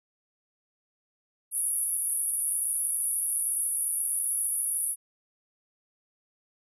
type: band-pass noise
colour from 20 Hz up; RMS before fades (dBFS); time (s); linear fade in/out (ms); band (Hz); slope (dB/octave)
white; -29; 1.51-4.96; 50; 9900 to 11000; 96
effects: none